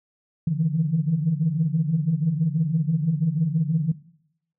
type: tone cluster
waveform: sine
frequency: 145.8 / 160.7 / 166.8 Hz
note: D3 / E3 / E3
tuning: -12 / -44 / +21 cents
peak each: -24 dBFS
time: 0.47-3.92 s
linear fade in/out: 5 ms
effects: noise-tail reverb RT60 0.7 s tail -18 dB re dry + tanh soft clip ceiling -11 dBFS